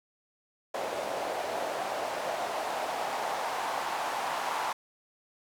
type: noise with band-pass filter sweep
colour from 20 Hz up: white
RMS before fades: -33 dBFS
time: 0.74-4.73 s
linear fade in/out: 5 ms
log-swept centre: 590 to 890 Hz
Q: 2.6
effects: none